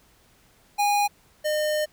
square tone pair in turn, 820 / 608.2 Hz, G#5 / D#5, -22 / -40 cents, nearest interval perfect fourth, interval 518 cents, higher first, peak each -20 / -23 dBFS, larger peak first, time 0.78-1.08 / 1.44-1.86 s, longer second, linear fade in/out 20 ms, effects pink hiss -59 dBFS RMS until 1.92 s

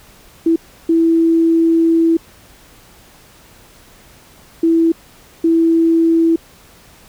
sine tone bursts at uneven times, 329.6 Hz, E4, in tune, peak -9 dBFS, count 4, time 0.46-0.56 / 0.89-2.17 / 4.63-4.92 / 5.44-6.36 s, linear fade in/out 5 ms, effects pink hiss -45 dBFS RMS until 7.08 s

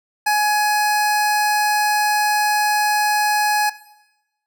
25% pulse tone, 840 Hz, G#5, 19 cents sharp, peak -11 dBFS, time 0.26-3.7 s, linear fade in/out 10 ms, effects noise-tail reverb RT60 0.9 s tail -17 dB re dry

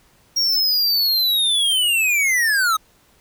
square linear sweep, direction down, 5620 to 1244.5 Hz, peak -16 dBFS, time 0.36-2.77 s, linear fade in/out 10 ms, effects pink hiss -56 dBFS RMS until 3.2 s

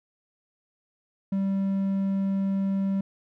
triangle tone, 194.8 Hz, G3, 11 cents flat, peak -21 dBFS, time 1.32-3.01 s, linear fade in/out 5 ms, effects none

